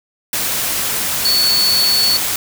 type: tone in noise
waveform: sine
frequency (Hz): 4435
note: C#8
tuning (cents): 0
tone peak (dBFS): -12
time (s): 1.25-2.17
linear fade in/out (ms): 2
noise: white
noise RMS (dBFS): -19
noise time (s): 0.33-2.36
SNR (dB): +4
effects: none